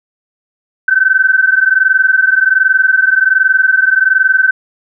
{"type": "tone pair together", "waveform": "sine", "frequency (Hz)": [1522.7, 1544], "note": ["F#6", "G6"], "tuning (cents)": [49, -27], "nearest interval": "unison", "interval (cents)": 24, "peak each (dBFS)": -10, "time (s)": [0.88, 4.51], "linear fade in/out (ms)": 5, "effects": []}